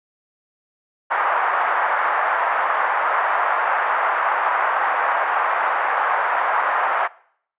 pink band-pass noise, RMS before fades -20 dBFS, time 1.1-7.08 s, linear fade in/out 20 ms, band 760 to 1600 Hz, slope 24 dB/octave, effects noise-tail reverb RT60 0.6 s tail -21 dB re dry + resampled to 8000 Hz

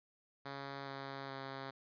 5% pulse tone with pitch steps, 138.59 / 136.92 / 135.27 Hz, C#3 / C#3 / C#3, 0 / -21 / -42 cents, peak -32 dBFS, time 0.45-1.71 s, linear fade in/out 10 ms, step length 420 ms, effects resampled to 11025 Hz

